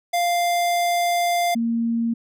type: tone pair in turn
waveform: square / sine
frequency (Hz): 697 / 231.2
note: F5 / A#3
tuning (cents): -4 / -14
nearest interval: octave + perfect fifth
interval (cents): 1910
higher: first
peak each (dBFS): -19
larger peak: neither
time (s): 0.13-1.55 / 1.55-2.14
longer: first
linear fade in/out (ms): 10
effects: none